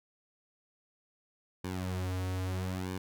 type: tone with flanger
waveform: sawtooth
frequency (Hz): 92.5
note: F#2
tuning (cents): 0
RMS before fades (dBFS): -35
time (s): 1.64-2.98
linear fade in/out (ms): 5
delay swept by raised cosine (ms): 1.5 to 5.9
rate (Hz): 0.78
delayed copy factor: -0.85
effects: none